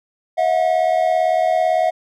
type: tone pair together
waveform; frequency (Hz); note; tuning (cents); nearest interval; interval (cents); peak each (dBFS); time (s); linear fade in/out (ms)
triangle; 645.1 / 723; E5 / F#5; -38 / -40; major second; 198; -15; 0.37-1.91; 20
effects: none